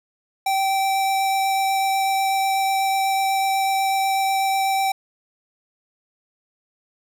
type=tone with vibrato; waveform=square; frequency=776 Hz; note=G5; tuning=18 cents flat; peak=-19 dBFS; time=0.46-4.92 s; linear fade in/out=5 ms; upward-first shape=triangle; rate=8.1 Hz; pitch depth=9 cents each way; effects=none